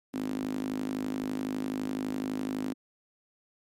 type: tone with high-pass filter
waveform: sawtooth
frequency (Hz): 51.91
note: G#1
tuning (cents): 0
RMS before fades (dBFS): -33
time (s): 0.13-2.74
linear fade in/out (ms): 20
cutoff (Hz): 260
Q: 6.1
effects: MP3 64 kbps